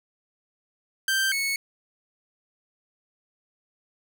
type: tone pair in turn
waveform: sawtooth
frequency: 1567 / 2205 Hz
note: G6 / C#7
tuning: -1 / -10 cents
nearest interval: tritone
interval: 591 cents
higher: second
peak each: -18 / -21 dBFS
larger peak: first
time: 1.08-1.32 / 1.32-1.56 s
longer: neither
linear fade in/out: 2 ms
effects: none